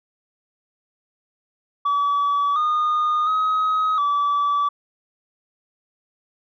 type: tone with pitch steps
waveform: sine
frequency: 1144 / 1225 / 1267 / 1153 Hz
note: D6 / D#6 / D#6 / D6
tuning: -46 / -27 / +31 / -32 cents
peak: -15 dBFS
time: 1.85-4.69 s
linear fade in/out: 10 ms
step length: 710 ms
effects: tanh soft clip ceiling -16 dBFS